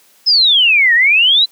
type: exponential two-way sweep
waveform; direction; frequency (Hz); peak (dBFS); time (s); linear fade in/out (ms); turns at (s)
sine; down then up; 5250 to 1809 to 4080; -7; 0.26-1.46; 20; 0.94
effects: white hiss -50 dBFS RMS until 1.51 s + high-pass 200 Hz 12 dB/octave